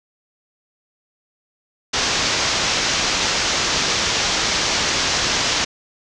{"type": "low-pass noise", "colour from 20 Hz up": "white", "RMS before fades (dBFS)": -20, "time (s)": [1.93, 5.65], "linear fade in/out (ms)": 10, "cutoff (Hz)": 6500, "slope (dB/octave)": 48, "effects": []}